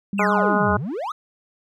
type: tone with vibrato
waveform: sine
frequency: 196 Hz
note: G3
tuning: in tune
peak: -22 dBFS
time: 0.13-0.77 s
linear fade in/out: 2 ms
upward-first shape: sine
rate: 6.3 Hz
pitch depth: 35 cents each way
type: exponential two-way sweep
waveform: triangle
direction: down then up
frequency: 2796 to 77.78 to 1332 Hz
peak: -23 dBFS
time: 0.18-1.12 s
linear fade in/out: 5 ms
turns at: 0.73 s
type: harmonic tone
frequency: 207.7 Hz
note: G#3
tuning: in tune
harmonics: 2 / 3 / 4 / 5 / 6 / 7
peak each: -25 / -25 / -25 / -25 / -25 / -25 dBFS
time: 0.19-0.77 s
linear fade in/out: 5 ms
effects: none